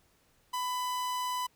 45% pulse tone, 998 Hz, B5, 18 cents sharp, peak -31 dBFS, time 0.53-1.47 s, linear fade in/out 10 ms, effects pink hiss -68 dBFS RMS until 1.55 s

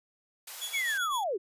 white high-pass noise, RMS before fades -42 dBFS, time 0.47-0.98 s, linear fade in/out 5 ms, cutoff 530 Hz, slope 24 dB/octave
sawtooth tone with tremolo, 3376 Hz, G#7, 28 cents sharp, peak -29 dBFS, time 0.61-1.24 s, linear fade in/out 10 ms, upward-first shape triangle, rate 7.8 Hz, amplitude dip 85%
sine linear sweep, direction down, 2300 to 337.4 Hz, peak -28 dBFS, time 0.73-1.38 s, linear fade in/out 20 ms
effects resampled to 32000 Hz

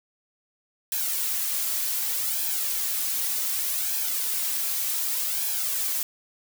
blue noise with flanger, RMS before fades -27 dBFS, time 0.92-6.03 s, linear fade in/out 2 ms, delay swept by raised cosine 1.2 to 3.7 ms, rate 0.66 Hz, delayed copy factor +0.65, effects none

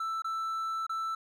triangle tone with dropouts, 1325 Hz, E6, 9 cents sharp, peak -29 dBFS, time 0-1.15 s, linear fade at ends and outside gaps 5 ms, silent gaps 0.221-0.244 / 0.867-0.894 s, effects none

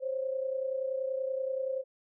sine tone pair together, 523.3 / 553.8 Hz, C5 / C#5, 0 / -2 cents, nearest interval minor second, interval 98 cents, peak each -31 / -37 dBFS, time 0-1.84 s, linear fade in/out 50 ms, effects none

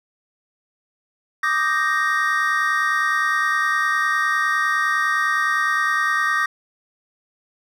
triangle chord, Eb major seventh, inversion third, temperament equal, 1174.7 / 1244.5 / 1568 / 1864.7 Hz, D6 / Eb6 / G6 / Bb6, 0 / 0 / 0 / 0 cents, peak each -22 / -23 / -23 / -19 dBFS, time 1.43-6.46 s, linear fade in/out 5 ms, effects none

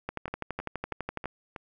two click trains, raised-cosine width 0.5 ms, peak -17 / -23 dBFS, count 15 / 5, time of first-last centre 0.09-1.257 / 0.28-1.562 s, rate 12 / 3.12 Hz, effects none

